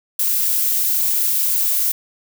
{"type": "noise", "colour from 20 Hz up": "violet", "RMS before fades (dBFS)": -18, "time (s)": [0.19, 1.92], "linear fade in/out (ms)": 5, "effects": []}